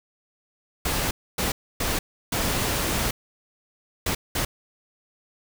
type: noise bursts at uneven times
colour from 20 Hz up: pink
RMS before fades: -25 dBFS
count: 6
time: 0.85-1.11 / 1.38-1.52 / 1.8-1.99 / 2.32-3.11 / 4.06-4.15 / 4.35-4.45 s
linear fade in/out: 5 ms
effects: none